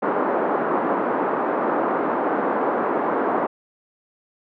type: band-pass noise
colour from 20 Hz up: pink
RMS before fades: -22 dBFS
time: 0.02-3.47 s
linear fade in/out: 10 ms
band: 270 to 1300 Hz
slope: 24 dB/octave
effects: none